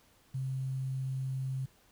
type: tone with quantisation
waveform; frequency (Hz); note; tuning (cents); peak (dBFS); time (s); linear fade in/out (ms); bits
sine; 132.2; C3; +18; -32; 0.34-1.66; 10; 10
effects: pink hiss -65 dBFS RMS until 1.91 s